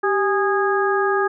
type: harmonic tone with a mistuned harmonic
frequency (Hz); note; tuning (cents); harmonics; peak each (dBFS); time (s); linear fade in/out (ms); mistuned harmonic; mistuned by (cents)
411.4; G#4; -16; 1 / 2 / 3 / 4; -19 / -24 / -23 / -24; 0.03-1.28; 10; 1; -87
effects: none